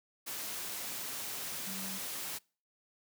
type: tone in noise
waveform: sine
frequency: 191.9 Hz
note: G3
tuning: 37 cents flat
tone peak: -44 dBFS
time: 1.66-1.99 s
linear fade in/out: 20 ms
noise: white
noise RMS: -40 dBFS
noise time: 0.26-2.39 s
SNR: -7 dB
effects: noise-tail reverb RT60 0.4 s tail -26 dB re dry + high-pass 100 Hz 12 dB/octave